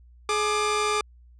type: tone pair together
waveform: sawtooth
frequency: 421.8 / 1193 Hz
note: G#4 / D6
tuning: +27 / +27 cents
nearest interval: octave + tritone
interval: 1800 cents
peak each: -22 / -21 dBFS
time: 0.29-1.01 s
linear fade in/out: 2 ms
effects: added 60 Hz sine -49 dBFS peak until 1.39 s + resampled to 22050 Hz